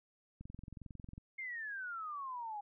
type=click train; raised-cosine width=5 ms; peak=-36 dBFS; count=18; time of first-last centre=0.41-1.179 s; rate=22.1 Hz
type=exponential sweep; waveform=sine; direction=down; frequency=2153 to 809 Hz; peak=-40 dBFS; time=1.38-2.61 s; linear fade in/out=10 ms
effects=none